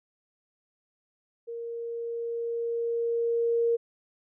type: tone with level ramp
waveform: sine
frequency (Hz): 466.2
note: A#4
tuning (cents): 0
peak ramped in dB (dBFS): -34 to -21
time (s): 1.47-3.77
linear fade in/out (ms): 20
effects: none